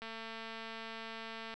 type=click train; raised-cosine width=0.3 ms; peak=-29 dBFS; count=343; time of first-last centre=0.02-1.54 s; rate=225 Hz; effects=none